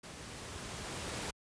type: noise with level ramp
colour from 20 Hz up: pink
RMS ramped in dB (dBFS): -48 to -38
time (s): 0.03-1.31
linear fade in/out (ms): 10
effects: high-pass 60 Hz 12 dB/octave + resampled to 22050 Hz